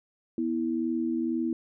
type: tone pair together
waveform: sine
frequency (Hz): 244.4 / 326.4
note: B3 / E4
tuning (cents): -18 / -17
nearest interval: perfect fourth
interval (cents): 501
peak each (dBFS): -29 / -28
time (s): 0.38-1.53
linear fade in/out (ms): 2
effects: none